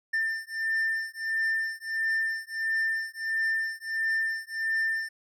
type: beating tone pair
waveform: triangle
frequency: 1791 / 1792.5 Hz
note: A6 / A6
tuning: +30 / +32 cents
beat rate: 1.5 Hz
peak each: -28 dBFS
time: 0.13-5.09 s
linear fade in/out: 10 ms
effects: none